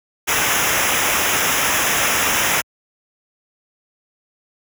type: noise with comb filter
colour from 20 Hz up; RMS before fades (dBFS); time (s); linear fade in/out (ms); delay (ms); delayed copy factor
pink; -18; 0.27-2.62; 20; 0.23; -0.8
effects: high-pass 60 Hz 12 dB/octave